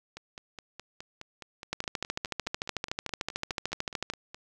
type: two click trains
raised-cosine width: 0.2 ms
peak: -24 / -13 dBFS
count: 21 / 33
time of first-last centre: 0.17-4.345 / 1.73-4.1 s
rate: 4.79 / 13.5 Hz
effects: none